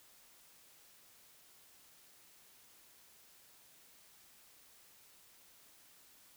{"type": "silence", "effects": ["white hiss -63 dBFS RMS until 6.36 s"]}